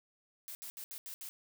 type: noise bursts at uneven times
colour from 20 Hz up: blue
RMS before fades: -45 dBFS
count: 6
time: 0.48-0.55 / 0.62-0.7 / 0.77-0.84 / 0.91-0.98 / 1.06-1.14 / 1.21-1.29 s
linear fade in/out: 0 ms
effects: none

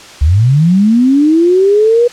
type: linear sweep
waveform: sine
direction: up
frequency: 65.9 to 487.4 Hz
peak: -5 dBFS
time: 0.21-2.08 s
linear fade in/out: 10 ms
effects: white hiss -33 dBFS RMS until 2.12 s + low-pass 6000 Hz 12 dB/octave

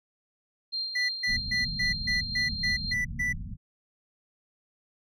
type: tone with tremolo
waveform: sine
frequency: 4186 Hz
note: C8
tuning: in tune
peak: -28 dBFS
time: 0.72-2.94 s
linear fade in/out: 20 ms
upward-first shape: sine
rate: 3.7 Hz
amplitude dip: 50%
type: tone bursts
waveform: triangle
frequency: 1975.5 Hz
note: B6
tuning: in tune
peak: -24 dBFS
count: 9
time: 0.95-3.33 s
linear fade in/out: 10 ms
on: 140 ms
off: 140 ms
type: low-pass noise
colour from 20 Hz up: pink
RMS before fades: -36 dBFS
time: 1.26-3.57 s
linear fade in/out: 50 ms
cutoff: 240 Hz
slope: 96 dB/octave
effects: none

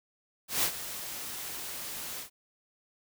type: noise with ADSR envelope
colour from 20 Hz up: white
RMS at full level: -26 dBFS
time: 0.48-2.3 s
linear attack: 150 ms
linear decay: 77 ms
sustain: -13 dB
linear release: 110 ms
effects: none

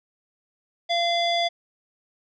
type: tone with low-pass filter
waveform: square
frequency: 687 Hz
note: F5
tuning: 29 cents flat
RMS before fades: -23 dBFS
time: 0.89-1.49 s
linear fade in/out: 20 ms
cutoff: 4000 Hz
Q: 9.4
effects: none

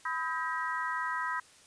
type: harmonic tone with a mistuned harmonic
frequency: 318.6 Hz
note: D#4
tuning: 41 cents sharp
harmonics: 3 / 4 / 5 / 6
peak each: -35 / -36 / -37 / -38 dBFS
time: 0.05-1.4 s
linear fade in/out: 5 ms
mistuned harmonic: 3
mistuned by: +78 cents
effects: white hiss -58 dBFS RMS until 1.66 s + resampled to 22050 Hz

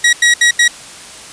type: tone bursts at uneven times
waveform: sawtooth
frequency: 1909 Hz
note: A#6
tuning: 41 cents sharp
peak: -3 dBFS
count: 4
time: 0.04-0.13 / 0.22-0.34 / 0.41-0.51 / 0.59-0.68 s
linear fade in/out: 5 ms
effects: white hiss -33 dBFS RMS until 1.32 s + resampled to 22050 Hz

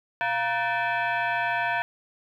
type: tone with frequency modulation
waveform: sine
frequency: 123.47 Hz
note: B2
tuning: in tune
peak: -23 dBFS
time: 0.21-1.82 s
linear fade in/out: 0 ms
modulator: 820 Hz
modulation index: 2.5
effects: 10-bit

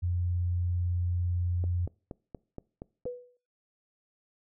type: tone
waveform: sine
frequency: 88.2 Hz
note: F2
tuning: 18 cents sharp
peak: -26 dBFS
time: 0.02-1.87 s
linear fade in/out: 20 ms
type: click train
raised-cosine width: 2 ms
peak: -26 dBFS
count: 7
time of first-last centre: 1.64-3.055 s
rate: 4.24 Hz
type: tone with exponential decay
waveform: sine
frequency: 492.3 Hz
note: B4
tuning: 6 cents flat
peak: -29 dBFS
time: 3.06-3.37 s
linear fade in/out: 2 ms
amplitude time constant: 66 ms
effects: noise-tail reverb RT60 0.4 s tail -24 dB re dry

